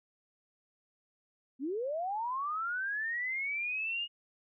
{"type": "linear sweep", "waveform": "sine", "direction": "up", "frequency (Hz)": [244.3, 2878], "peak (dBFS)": -32, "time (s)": [1.59, 4.08], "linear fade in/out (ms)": 50, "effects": []}